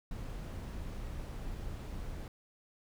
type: noise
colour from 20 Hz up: brown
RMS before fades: -41 dBFS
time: 0.11-2.28 s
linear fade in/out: 2 ms
effects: none